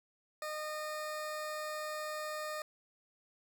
20% pulse tone, 612 Hz, D#5, 29 cents flat, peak -33 dBFS, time 0.42-2.62 s, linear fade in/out 2 ms, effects none

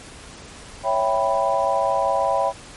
sine chord, C# half-diminished seventh, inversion none, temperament equal, 554.4 / 659.3 / 784 / 987.8 Hz, C#5 / E5 / G5 / B5, 0 / 0 / 0 / 0 cents, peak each -23 dBFS, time 0.83-2.53 s, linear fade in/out 50 ms, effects pink hiss -41 dBFS RMS until 2.76 s + MP3 48 kbps

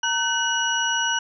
sine tone cluster, 927 / 1521 / 2913 / 5850 Hz, A#5 / F#6 / F#7 / F#8, -10 / +47 / -28 / -21 cents, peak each -27 / -24 / -25 / -29 dBFS, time 0.03-1.19 s, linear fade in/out 5 ms, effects none

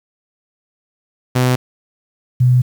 sawtooth / sine tone pair in turn, 126.4 / 125.09 Hz, B2 / B2, +41 / +23 cents, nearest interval unison, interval 18 cents, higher first, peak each -8 dBFS, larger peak neither, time 1.35-1.56 / 2.4-2.62 s, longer second, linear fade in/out 10 ms, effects 7-bit

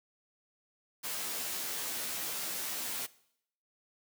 white noise with comb filter, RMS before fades -37 dBFS, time 1.03-3.07 s, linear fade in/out 20 ms, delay 14 ms, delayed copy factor -0.9, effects noise-tail reverb RT60 0.7 s tail -20 dB re dry + high-pass 150 Hz 12 dB/octave

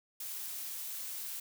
blue noise, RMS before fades -41 dBFS, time 0.2-1.4 s, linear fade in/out 5 ms, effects none

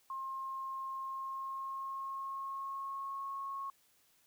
sine tone with pitch glide, 1067 to 1094.5 Hz, C6 to C#6, +34 to -22 cents, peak -38 dBFS, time 0.1-3.7 s, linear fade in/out 2 ms, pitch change +44 cents, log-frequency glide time 0.98-3.24 s, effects white hiss -70 dBFS RMS until 4.26 s

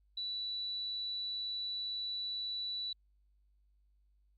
sine tone, 3951 Hz, B7, in tune, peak -36 dBFS, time 0.17-2.93 s, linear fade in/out 5 ms, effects added 50 Hz sine -67 dBFS peak until 4.37 s + Opus 48 kbps

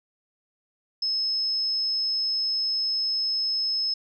sine tone, 5190 Hz, E8, 28 cents flat, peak -23 dBFS, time 1.02-3.94 s, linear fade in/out 5 ms, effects none

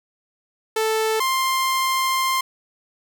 sawtooth tone pair in turn, 440 / 1052.3 Hz, A4 / C6, 0 / +10 cents, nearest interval octave + minor third, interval 1510 cents, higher second, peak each -15 dBFS, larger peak neither, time 0.76-1.2 / 1.2-2.41 s, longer second, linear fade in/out 5 ms, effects none

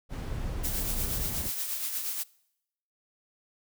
brown noise, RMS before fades -34 dBFS, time 0.09-1.51 s, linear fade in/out 50 ms
blue noise with tremolo, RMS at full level -31 dBFS, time 0.63-2.24 s, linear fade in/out 20 ms, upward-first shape triangle, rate 8.4 Hz, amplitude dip 50%
effects noise-tail reverb RT60 0.8 s tail -23 dB re dry

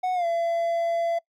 triangle tone with pitch glide, 737 to 675.8 Hz, F#5 to E5, -7 to +43 cents, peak -20 dBFS, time 0.03-1.19 s, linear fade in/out 10 ms, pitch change -150 cents, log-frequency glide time 0.14-0.26 s, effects noise-tail reverb RT60 0.1 s tail -23 dB re dry + MP3 96 kbps

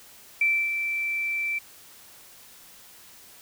sine tone with ADSR envelope, 2335 Hz, D7, 11 cents flat, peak -18 dBFS, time 0.41-1.59 s, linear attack 4 ms, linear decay 280 ms, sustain -7 dB, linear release 10 ms, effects white hiss -50 dBFS RMS until 3.41 s

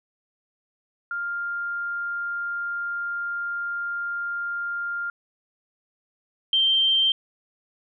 sine tone pair in turn, 1400 / 3143 Hz, F6 / G7, +4 / +4 cents, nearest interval octave + major second, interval 1400 cents, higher second, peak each -26 / -17 dBFS, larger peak second, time 1.11-5.1 / 6.53-7.12 s, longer first, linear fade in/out 2 ms, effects none

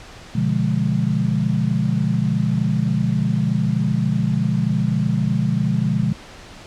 sine chord, B diminished seventh, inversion none, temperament equal, 123.47 / 146.83 / 174.61 / 207.7 Hz, B2 / D3 / F3 / Ab3, 0 / 0 / 0 / 0 cents, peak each -22 dBFS, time 0.35-6.13 s, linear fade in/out 5 ms, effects pink hiss -40 dBFS RMS until 6.66 s + low-pass 6000 Hz 12 dB/octave

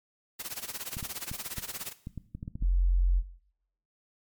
white noise with tremolo, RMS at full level -35 dBFS, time 0.39-1.93 s, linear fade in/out 10 ms, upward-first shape sine, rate 17 Hz, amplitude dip 90%
clicks, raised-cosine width 5 ms, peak -25 dBFS, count 11, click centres 0.969 / 1.028 / 1.315 / 1.583 / 2.071 / 2.177 / 2.35 / 2.429 / 2.479 / 2.555 / 2.625 s
sine tone, 44.42 Hz, F1, 30 cents sharp, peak -21 dBFS, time 2.6-3.23 s, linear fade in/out 50 ms
effects noise-tail reverb RT60 0.7 s tail -17 dB re dry + MP3 96 kbps

